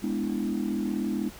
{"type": "chord", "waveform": "sine", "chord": "E dominant seventh", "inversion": "first", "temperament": "equal", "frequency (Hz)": [207.7, 246.9, 293.7, 329.6], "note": ["G#3", "B3", "D4", "E4"], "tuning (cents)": [0, 0, 0, 0], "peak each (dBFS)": [-29, -31, -32, -32], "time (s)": [0.02, 1.3], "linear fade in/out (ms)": 20, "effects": ["tanh soft clip ceiling -19 dBFS", "pink hiss -47 dBFS RMS until 1.39 s"]}